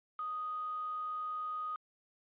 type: tone with quantisation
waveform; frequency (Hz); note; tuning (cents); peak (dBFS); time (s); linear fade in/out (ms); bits
sine; 1244.5; D#6; 0; -36; 0.19-1.76; 2; 8
effects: resampled to 8000 Hz